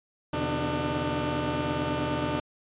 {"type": "tone cluster", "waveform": "15% pulse", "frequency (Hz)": [81.2, 126.2, 145, 299.4], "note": ["E2", "B2", "D3", "D4"], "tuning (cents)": [-26, 38, -22, 33], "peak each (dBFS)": [-29, -27, -28, -23], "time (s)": [0.33, 2.4], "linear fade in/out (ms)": 5, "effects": ["resampled to 8000 Hz"]}